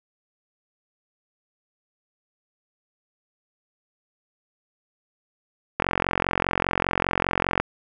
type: click train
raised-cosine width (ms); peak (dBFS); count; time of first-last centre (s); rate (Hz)
0.5; -5; 82; 5.8-7.6; 45
effects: none